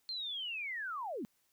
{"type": "linear sweep", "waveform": "sine", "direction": "down", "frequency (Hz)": [4226, 190], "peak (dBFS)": -37, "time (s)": [0.09, 1.25], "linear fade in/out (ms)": 0, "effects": ["white hiss -75 dBFS RMS until 1.52 s"]}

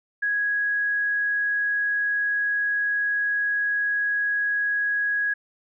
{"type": "tone", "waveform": "sine", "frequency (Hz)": 1661.2, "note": "G#6", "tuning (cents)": 0, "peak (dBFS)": -21, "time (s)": [0.22, 5.34], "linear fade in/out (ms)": 10, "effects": []}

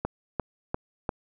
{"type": "click train", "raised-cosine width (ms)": 1, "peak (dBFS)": -13, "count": 4, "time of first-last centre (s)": [0.05, 1.092], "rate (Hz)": 2.88, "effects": []}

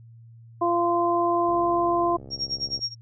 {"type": "harmonic tone", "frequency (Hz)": 344.9, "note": "F4", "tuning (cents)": -22, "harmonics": [1, 2, 3], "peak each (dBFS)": [-24, -24, -24], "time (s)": [0.61, 2.17], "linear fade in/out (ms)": 10}
{"type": "click train", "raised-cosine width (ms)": 2, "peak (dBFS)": -30, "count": 89, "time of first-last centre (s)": [1.49, 2.792], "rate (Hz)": 67.6}
{"type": "tone with tremolo", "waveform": "sine", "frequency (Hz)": 5570, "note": "F8", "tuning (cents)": -5, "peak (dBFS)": -23, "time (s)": [2.3, 2.95], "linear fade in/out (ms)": 50, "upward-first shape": "sine", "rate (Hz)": 9.6, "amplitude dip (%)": 95}
{"effects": ["added 115 Hz sine -45 dBFS peak until 3.01 s"]}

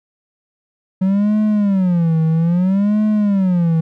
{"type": "tone with vibrato", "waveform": "triangle", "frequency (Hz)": 185, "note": "F#3", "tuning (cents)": 0, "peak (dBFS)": -10, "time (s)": [1.01, 3.81], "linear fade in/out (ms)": 10, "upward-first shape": "sine", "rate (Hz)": 0.61, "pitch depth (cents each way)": 250, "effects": []}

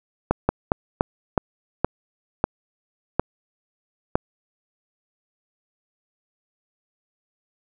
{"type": "slowing click train", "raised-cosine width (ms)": 1, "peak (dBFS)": -3, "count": 9, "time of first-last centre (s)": [0.31, 4.155], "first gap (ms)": 180, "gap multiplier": 1.27, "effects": []}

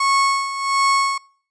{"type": "tone with tremolo", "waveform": "35% pulse", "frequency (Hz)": 1100, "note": "C#6", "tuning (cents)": -14, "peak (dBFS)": -12, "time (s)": [0, 1.18], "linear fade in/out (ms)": 5, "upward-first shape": "sine", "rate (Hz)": 1.4, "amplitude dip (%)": 70, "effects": ["noise-tail reverb RT60 0.5 s tail -25 dB re dry", "resampled to 22050 Hz"]}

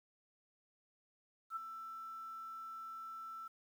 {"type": "tone with ADSR envelope", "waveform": "sine", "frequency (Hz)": 1329, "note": "E6", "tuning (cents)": 14, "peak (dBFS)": -36, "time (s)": [1.5, 3.48], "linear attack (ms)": 62, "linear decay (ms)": 14, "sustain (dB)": -9, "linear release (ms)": 7, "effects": ["11-bit"]}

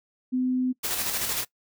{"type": "tone", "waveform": "sine", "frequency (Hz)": 254.4, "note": "C4", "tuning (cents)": -48, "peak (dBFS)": -22, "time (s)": [0.32, 0.73], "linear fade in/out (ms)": 20}
{"type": "noise with tremolo", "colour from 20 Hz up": "white", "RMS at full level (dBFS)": -27, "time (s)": [0.83, 1.45], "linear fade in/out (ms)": 20, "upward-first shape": "square", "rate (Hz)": 13, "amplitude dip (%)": 35}
{"effects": ["noise-tail reverb RT60 0.1 s tail -20 dB re dry"]}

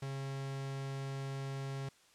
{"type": "tone", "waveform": "45% pulse", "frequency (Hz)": 136.2, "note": "C#3", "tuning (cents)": -30, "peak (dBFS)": -38, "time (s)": [0.02, 1.89], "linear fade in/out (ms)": 5, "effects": ["white hiss -65 dBFS RMS until 2.14 s", "low-pass 8000 Hz 12 dB/octave"]}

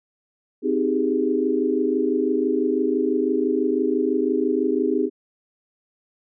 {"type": "chord", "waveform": "sine", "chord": "Ab major seventh", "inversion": "first", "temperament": "just", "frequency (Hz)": [259.6, 311.5, 389.3, 415.3], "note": ["C4", "Eb4", "G4", "Ab4"], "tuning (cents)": [-13, 2, -12, 0], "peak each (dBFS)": -24, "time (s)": [0.62, 5.1], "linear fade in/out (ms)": 50, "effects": []}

